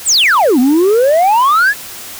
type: exponential two-way sweep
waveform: sine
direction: down then up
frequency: 9240 to 240.4 to 1762 Hz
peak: -4 dBFS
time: 0.05-1.74 s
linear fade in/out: 50 ms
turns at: 0.59 s
effects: tanh soft clip ceiling -6 dBFS + white hiss -29 dBFS RMS until 2.19 s